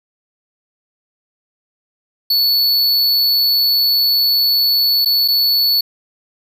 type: tone with dropouts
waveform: square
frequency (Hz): 4435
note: C#8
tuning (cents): 0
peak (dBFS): -12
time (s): 2.3-5.81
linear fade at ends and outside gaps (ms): 5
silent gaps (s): 5.049-5.057 / 5.279-5.283
effects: none